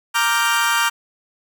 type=chord; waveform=30% pulse; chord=G minor seventh; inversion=first; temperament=equal; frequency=932.3 / 1174.7 / 1396.9 / 1568 Hz; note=Bb5 / D6 / F6 / G6; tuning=0 / 0 / 0 / 0 cents; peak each=-19 dBFS; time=0.14-0.9 s; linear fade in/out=20 ms; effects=none